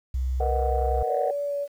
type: tone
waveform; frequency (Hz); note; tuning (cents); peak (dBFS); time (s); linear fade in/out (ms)
sine; 64.2; C2; -32; -23; 0.14-1.03; 5
type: chord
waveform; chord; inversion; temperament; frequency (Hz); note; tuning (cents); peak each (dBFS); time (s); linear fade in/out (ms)
sine; B major seventh; third; just; 463 / 493.9 / 617.4 / 740.8; A#4 / B4 / D#5 / F#5; -12 / 0 / -14 / +2; -29 / -31 / -31 / -26; 0.4-1.31; 5
type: tone with vibrato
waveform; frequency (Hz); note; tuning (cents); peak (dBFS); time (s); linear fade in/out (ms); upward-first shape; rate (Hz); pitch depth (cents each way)
sine; 572; D5; -46; -25; 1.07-1.68; 50; sine; 3.5; 8
effects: tanh soft clip ceiling -12 dBFS + 9-bit